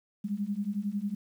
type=beating tone pair; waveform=sine; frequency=197.6 / 208.6 Hz; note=G3 / G#3; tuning=+14 / +8 cents; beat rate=11 Hz; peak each=-33 / -32 dBFS; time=0.24-1.15 s; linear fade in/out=10 ms; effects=10-bit